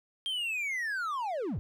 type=linear sweep; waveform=triangle; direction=down; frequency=3215 to 65.41 Hz; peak=-29 dBFS; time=0.26-1.59 s; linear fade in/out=0 ms; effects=none